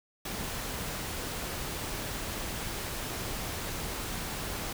pink noise, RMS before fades -36 dBFS, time 0.25-4.73 s, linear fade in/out 5 ms, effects none

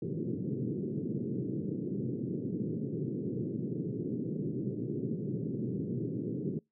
pink band-pass noise, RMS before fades -35 dBFS, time 0.02-6.59 s, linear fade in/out 5 ms, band 120 to 420 Hz, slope 48 dB/octave, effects noise-tail reverb RT60 0.2 s tail -26 dB re dry

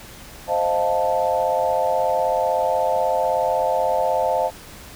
sine chord, F dominant seventh, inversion second, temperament equal, 523.3 / 622.3 / 698.5 / 880 Hz, C5 / Eb5 / F5 / A5, 0 / 0 / 0 / 0 cents, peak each -23 dBFS, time 0.47-4.51 s, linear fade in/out 50 ms, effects pink hiss -41 dBFS RMS until 4.95 s

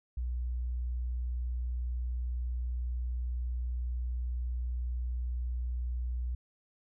sine tone, 61 Hz, B1, 21 cents flat, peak -31 dBFS, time 0.17-6.35 s, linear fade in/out 5 ms, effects none

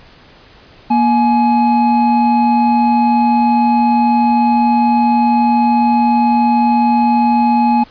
triangle tone pair together, 236.6 / 844 Hz, A#3 / G#5, +26 / +28 cents, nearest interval octave + minor seventh, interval 2202 cents, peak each -10 dBFS, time 0.9-7.84 s, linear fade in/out 10 ms, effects pink hiss -43 dBFS RMS until 7.9 s + resampled to 11025 Hz

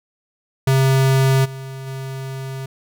square tone with level steps, 133.6 Hz, C3, 36 cents sharp, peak -13 / -30 / -27 dBFS, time 0.67-2.66 s, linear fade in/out 5 ms, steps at 1.44 / 1.86 s, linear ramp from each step 20 ms, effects none

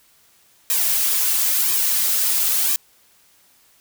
blue noise with flanger, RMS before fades -19 dBFS, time 0.7-2.76 s, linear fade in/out 0 ms, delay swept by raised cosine 1.4 to 5.2 ms, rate 0.98 Hz, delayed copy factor -0.8, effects white hiss -56 dBFS RMS until 3.8 s

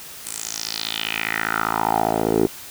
10% pulse tone with band-pass filter sweep, 55 Hz, A1, in tune, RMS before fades -23 dBFS, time 0.25-2.47 s, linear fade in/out 5 ms, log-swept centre 9400 to 380 Hz, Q 3.7, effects white hiss -38 dBFS RMS until 2.7 s

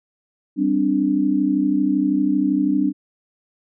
sine chord, G suspended fourth, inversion none, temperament just, 196 / 261.3 / 294 Hz, G3 / C4 / D4, 0 / -2 / +2 cents, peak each -23 / -21 / -18 dBFS, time 0.56-2.93 s, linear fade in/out 50 ms, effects none

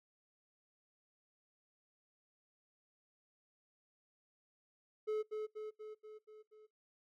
triangle tone with echo, 429.7 Hz, A4, 41 cents flat, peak -32 dBFS, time 5.07-5.23 s, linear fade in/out 20 ms, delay 240 ms, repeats 6, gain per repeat -4 dB, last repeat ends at 6.67 s, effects noise-tail reverb RT60 0.2 s tail -24 dB re dry

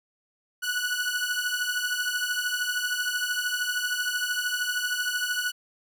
sawtooth beating tone pair, 1467 / 1480 Hz, F#6 / F#6, -15 / 0 cents, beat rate 13 Hz, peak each -26 / -25 dBFS, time 0.62-5.52 s, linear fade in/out 20 ms, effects none

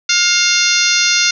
harmonic tone with a mistuned harmonic, 710 Hz, F5, 28 cents sharp, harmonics 2 / 3 / 4 / 5 / 6 / 7 / 8 / 9, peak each -19 / -19 / -19 / -19 / -19 / -19 / -19 / -19 dBFS, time 0.09-1.31 s, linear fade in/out 5 ms, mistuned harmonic 4, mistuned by -52 cents, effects none

